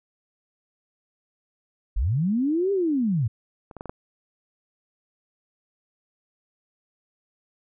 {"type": "linear two-way sweep", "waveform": "sine", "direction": "up then down", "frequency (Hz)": [37.3, 405.6, 100.3], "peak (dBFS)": -20, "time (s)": [1.96, 3.28], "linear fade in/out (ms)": 10, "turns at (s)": 2.72}
{"type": "clicks", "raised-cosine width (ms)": 1, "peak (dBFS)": [-28, -24, -20, -22, -19], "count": 5, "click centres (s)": [3.712, 3.767, 3.809, 3.857, 3.895]}
{"effects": []}